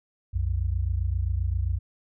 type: tone pair together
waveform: sine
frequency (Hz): 62.1 / 89.69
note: B1 / F2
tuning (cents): +10 / +47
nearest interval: tritone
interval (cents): 637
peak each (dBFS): -26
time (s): 0.33-1.79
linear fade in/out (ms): 20
effects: none